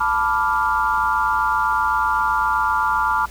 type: chord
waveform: sine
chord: B half-diminished seventh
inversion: third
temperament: equal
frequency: 880 / 987.8 / 1174.7 / 1396.9 Hz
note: A5 / B5 / D6 / F6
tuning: 0 / 0 / 0 / 0 cents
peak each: -22 dBFS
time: 0-3.26 s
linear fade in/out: 10 ms
effects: added 60 Hz sine -37 dBFS peak until 3.3 s + pink hiss -42 dBFS RMS until 3.3 s